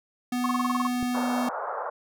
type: tone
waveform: square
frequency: 247.1 Hz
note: B3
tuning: 1 cent sharp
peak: -26 dBFS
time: 0.32-1.49 s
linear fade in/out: 5 ms
type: tone bursts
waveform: sine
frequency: 1087 Hz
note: C#6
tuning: 34 cents flat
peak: -23 dBFS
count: 9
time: 0.44-0.869 s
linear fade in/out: 2 ms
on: 21 ms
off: 30 ms
type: click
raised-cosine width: 3 ms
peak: -22 dBFS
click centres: 1.028 s
type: band-pass noise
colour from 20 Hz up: pink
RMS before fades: -32 dBFS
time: 1.14-1.9 s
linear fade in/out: 10 ms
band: 500 to 1400 Hz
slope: 48 dB/octave
effects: none